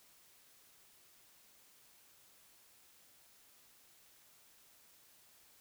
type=silence; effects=white hiss -65 dBFS RMS until 5.6 s